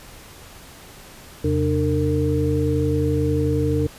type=tone cluster; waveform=sine; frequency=82.9 / 134.1 / 298.8 / 456.9 Hz; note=E2 / C3 / D4 / A#4; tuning=+10 / +43 / +30 / -35 cents; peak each=-23 dBFS; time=1.44-3.87 s; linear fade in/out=5 ms; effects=pink hiss -43 dBFS RMS until 3.98 s + resampled to 32000 Hz